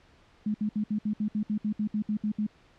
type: tone bursts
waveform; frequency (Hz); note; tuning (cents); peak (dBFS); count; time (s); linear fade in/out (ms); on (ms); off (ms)
sine; 211.3; G#3; +30; -25; 14; 0.46-2.467; 5; 83; 65
effects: pink hiss -60 dBFS RMS until 2.78 s + low-pass 4000 Hz 12 dB/octave